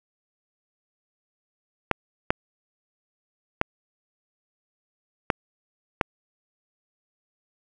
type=clicks; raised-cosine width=0.5 ms; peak=-4 dBFS; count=5; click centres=1.913 / 2.305 / 3.614 / 5.302 / 6.012 s; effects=none